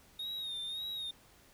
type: tone with vibrato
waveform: triangle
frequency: 3716 Hz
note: A#7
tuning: 6 cents flat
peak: -36 dBFS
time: 0.19-1.11 s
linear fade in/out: 5 ms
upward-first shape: sine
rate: 1.8 Hz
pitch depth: 64 cents each way
effects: pink hiss -62 dBFS RMS until 1.53 s